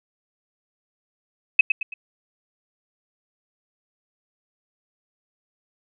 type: tone with echo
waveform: sine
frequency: 2563 Hz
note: E7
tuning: 49 cents flat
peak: -7 dBFS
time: 1.59-1.61 s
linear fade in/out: 5 ms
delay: 110 ms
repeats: 3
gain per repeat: -8 dB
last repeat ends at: 1.94 s
effects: none